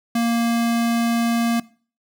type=tone; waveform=square; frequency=233 Hz; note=A#3; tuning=1 cent flat; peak=-18 dBFS; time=0.15-1.6 s; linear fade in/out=5 ms; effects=noise-tail reverb RT60 0.4 s tail -20 dB re dry